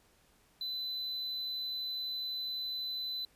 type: tone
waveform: triangle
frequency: 4014 Hz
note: B7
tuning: 27 cents sharp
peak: -34 dBFS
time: 0.61-3.25 s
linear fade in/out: 2 ms
effects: pink hiss -67 dBFS RMS until 3.35 s + resampled to 32000 Hz